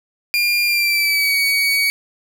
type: tone with pitch glide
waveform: 30% pulse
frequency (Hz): 2400 to 2252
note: D7 to C#7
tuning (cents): +37 to +27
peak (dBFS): -12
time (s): 0.34-1.9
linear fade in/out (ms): 0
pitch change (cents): -110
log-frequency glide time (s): 0.66-1.36
effects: none